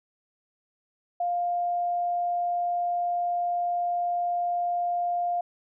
sine tone, 702 Hz, F5, 9 cents sharp, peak -24 dBFS, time 1.2-5.41 s, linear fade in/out 5 ms, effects none

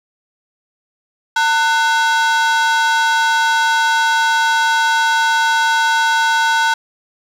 45% pulse ring-modulated tone, 1197 Hz, D6, 33 cents sharp, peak -9 dBFS, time 1.36-6.74 s, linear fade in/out 5 ms, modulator 293 Hz, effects low-pass 6000 Hz 12 dB/octave + 7-bit

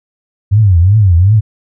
sine tone with vibrato, 95.9 Hz, G2, 37 cents flat, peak -4 dBFS, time 0.51-1.41 s, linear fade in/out 20 ms, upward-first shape triangle, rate 2.7 Hz, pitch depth 280 cents each way, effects none

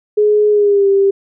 sine tone with pitch glide, 420 to 394.1 Hz, G#4 to G4, +19 to +9 cents, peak -8 dBFS, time 0.17-1.11 s, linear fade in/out 10 ms, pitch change -110 cents, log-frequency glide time 0.5-0.88 s, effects none

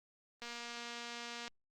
click train, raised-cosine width 0.2 ms, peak -28 dBFS, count 252, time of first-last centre 0.42-1.479 s, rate 237 Hz, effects Opus 24 kbps

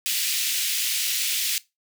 pink high-pass noise, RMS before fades -25 dBFS, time 0.06-1.58 s, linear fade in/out 0 ms, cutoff 2500 Hz, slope 24 dB/octave, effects noise-tail reverb RT60 0.2 s tail -19 dB re dry

